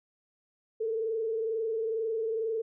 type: tone with frequency modulation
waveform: sine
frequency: 447 Hz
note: A4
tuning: 27 cents sharp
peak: -28 dBFS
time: 0.8-2.62 s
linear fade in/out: 10 ms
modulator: 22.2 Hz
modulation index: 0.63
effects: none